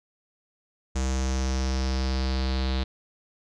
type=tone with low-pass filter sweep; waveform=square; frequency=65.41 Hz; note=C2; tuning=in tune; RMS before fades=-26 dBFS; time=0.95-2.84 s; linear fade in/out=10 ms; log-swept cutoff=6900 to 4000 Hz; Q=4.4; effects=none